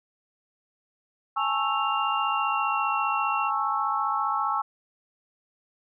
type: chord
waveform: sine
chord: A major seventh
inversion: third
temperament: just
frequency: 825 / 880 / 1100 / 1320 Hz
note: G#5 / A5 / C#6 / E6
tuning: -12 / 0 / -14 / +2 cents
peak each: -30 / -31 / -28 / -28 dBFS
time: 1.36-4.62 s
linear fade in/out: 10 ms
type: tone with pitch glide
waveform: sine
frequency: 2790 to 2740 Hz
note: F7 to F7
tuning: -2 to -34 cents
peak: -32 dBFS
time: 1.37-3.51 s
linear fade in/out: 50 ms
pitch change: -32 cents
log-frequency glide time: 2.22-2.89 s
effects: none